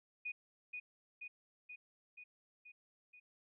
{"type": "tone with echo", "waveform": "sine", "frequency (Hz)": 2472, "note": "D#7", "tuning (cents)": -12, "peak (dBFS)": -39, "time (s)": [0.25, 0.32], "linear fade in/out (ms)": 10, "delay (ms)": 480, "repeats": 6, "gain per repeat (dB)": -3, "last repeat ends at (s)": 3.2, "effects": []}